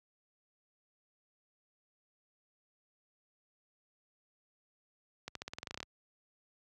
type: accelerating click train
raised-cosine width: 0.2 ms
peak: -23 dBFS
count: 13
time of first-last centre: 5.28-5.83 s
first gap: 73 ms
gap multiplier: 0.91
effects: high-pass 60 Hz 12 dB/octave